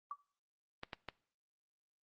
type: tone with exponential decay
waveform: sine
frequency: 1149 Hz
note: D6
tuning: 38 cents flat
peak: -36 dBFS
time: 0.11-0.19 s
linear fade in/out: 2 ms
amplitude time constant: 17 ms
type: clicks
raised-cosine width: 0.3 ms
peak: -26 dBFS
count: 3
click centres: 0.834 / 0.932 / 1.087 s
effects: noise-tail reverb RT60 0.5 s tail -22 dB re dry + Opus 24 kbps